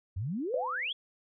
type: exponential sweep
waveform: sine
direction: up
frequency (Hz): 83.9 to 3500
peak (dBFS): -31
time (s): 0.16-0.93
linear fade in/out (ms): 10
type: tone with exponential decay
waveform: sine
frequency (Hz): 505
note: B4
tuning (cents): +39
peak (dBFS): -27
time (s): 0.54-0.93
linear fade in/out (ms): 2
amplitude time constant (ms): 83
effects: none

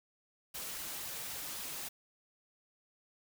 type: noise with flanger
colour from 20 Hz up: white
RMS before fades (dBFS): -42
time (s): 0.54-1.89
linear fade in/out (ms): 10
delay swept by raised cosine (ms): 0.99 to 6.89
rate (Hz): 3.8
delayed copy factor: +0.5
effects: none

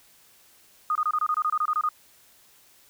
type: tone bursts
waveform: sine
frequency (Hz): 1235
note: D#6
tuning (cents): -13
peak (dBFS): -21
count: 13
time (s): 0.9-1.889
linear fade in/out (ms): 2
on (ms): 53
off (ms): 25
effects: white hiss -57 dBFS RMS until 2.89 s

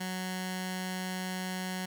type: tone with notch filter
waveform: 15% pulse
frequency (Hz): 185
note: F#3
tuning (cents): 0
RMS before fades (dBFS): -36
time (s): 0-1.86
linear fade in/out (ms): 10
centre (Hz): 450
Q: 0.6
effects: none

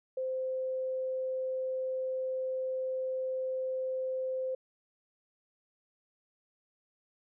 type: tone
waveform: sine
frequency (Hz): 519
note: C5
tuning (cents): -14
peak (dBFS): -31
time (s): 0.17-4.55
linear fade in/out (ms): 5
effects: none

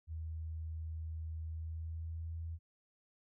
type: tone with pitch glide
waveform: sine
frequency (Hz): 80.1 to 82.16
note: E2 to E2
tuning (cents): -49 to -5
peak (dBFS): -39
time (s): 0.07-2.59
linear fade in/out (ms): 50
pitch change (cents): +44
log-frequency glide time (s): 1.44-2.37
effects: none

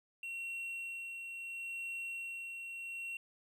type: tone with tremolo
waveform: triangle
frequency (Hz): 2731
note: F7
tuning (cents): -39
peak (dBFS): -37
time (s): 0.23-3.17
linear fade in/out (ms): 2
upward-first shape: sine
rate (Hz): 0.73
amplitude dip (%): 35
effects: none

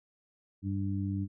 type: harmonic tone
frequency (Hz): 98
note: G2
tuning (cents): 0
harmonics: 1 / 2 / 3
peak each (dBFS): -32 / -35 / -37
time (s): 0.62-1.28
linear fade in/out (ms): 50
effects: none

